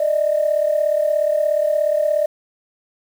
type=tone pair together; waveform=sine; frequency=595.1 / 632 Hz; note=D5 / D#5; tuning=+23 / +27 cents; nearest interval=minor second; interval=104 cents; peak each=-16 / -19 dBFS; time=0-2.26 s; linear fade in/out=5 ms; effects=tanh soft clip ceiling -8 dBFS + 7-bit